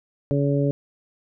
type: harmonic tone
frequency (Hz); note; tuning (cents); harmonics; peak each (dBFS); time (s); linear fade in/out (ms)
141.6; C#3; +37; 1 / 2 / 3 / 4; -21 / -24 / -26 / -27; 0.31-0.71; 0
effects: none

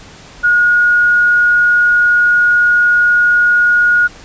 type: tone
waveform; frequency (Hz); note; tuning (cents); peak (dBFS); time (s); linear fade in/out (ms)
sine; 1442; F#6; -45; -7; 0.43-4.08; 20
effects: pink hiss -37 dBFS RMS until 4.24 s + resampled to 16000 Hz

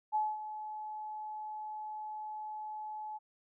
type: tone with ADSR envelope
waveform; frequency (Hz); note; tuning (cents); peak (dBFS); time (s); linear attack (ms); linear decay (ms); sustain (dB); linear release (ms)
sine; 856; A5; -48; -27; 0.12-3.19; 32; 220; -12; 27
effects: none

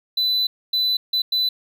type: tone bursts at uneven times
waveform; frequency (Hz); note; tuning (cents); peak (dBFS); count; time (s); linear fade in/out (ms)
triangle; 3999; B7; +21; -16; 4; 0.17-0.47 / 0.73-0.97 / 1.13-1.22 / 1.32-1.49; 5
effects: none

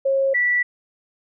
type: tone pair in turn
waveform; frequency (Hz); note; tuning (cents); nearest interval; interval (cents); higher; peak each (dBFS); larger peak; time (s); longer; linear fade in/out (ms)
sine; 542 / 1959; C#5 / B6; -39 / -15; octave + minor seventh; 2224; second; -16; neither; 0.05-0.34 / 0.34-0.63; neither; 10
effects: none

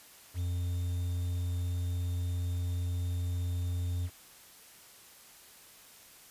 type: tone with quantisation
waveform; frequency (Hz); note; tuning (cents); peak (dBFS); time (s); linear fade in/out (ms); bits
triangle; 88.3; F2; +20; -28; 0.34-4.1; 50; 9
effects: white hiss -55 dBFS RMS until 6.3 s + resampled to 32000 Hz

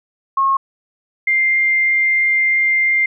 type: tone pair in turn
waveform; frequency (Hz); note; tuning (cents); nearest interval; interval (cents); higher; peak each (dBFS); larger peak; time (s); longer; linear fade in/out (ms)
sine; 1085 / 2101; C#6 / C7; -37 / +7; major seventh; 1144; second; -12; neither; 0.37-0.57 / 1.27-3.06; second; 5
effects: none

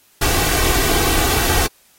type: noise with comb filter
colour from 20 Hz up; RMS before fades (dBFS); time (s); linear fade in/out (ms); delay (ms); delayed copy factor
pink; -17; 0.21-1.67; 10; 2.6; +0.6
effects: white hiss -54 dBFS RMS until 1.98 s + AAC 48 kbps

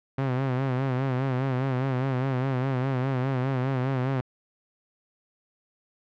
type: tone with vibrato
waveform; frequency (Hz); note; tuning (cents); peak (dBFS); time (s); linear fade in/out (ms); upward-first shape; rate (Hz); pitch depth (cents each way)
sawtooth; 130.81; C3; 0; -20; 0.18-4.21; 5; sine; 4.9; 77
effects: low-pass 2000 Hz 12 dB/octave

